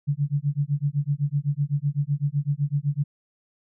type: tone with tremolo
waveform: sine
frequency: 143.8 Hz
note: D3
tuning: 36 cents flat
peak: -18 dBFS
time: 0.07-3.04 s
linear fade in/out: 20 ms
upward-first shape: sine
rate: 7.9 Hz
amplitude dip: 100%
effects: none